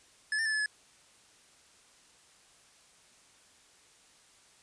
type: tone with pitch steps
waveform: square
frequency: 1720 / 1799 / 1741 / 1723 / 1706 Hz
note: A6 / A6 / A6 / A6 / G#6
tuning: -40 / +38 / -19 / -37 / +46 cents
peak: -29 dBFS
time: 0.32-0.66 s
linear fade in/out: 2 ms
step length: 68 ms
effects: white hiss -61 dBFS RMS until 4.62 s + resampled to 22050 Hz